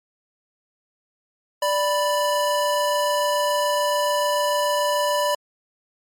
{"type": "tone pair together", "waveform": "square", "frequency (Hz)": [587.3, 987.8], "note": ["D5", "B5"], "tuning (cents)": [0, 0], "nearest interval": "major sixth", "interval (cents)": 900, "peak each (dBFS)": [-22, -23], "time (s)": [1.62, 5.35], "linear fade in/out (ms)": 5, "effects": ["MP3 64 kbps"]}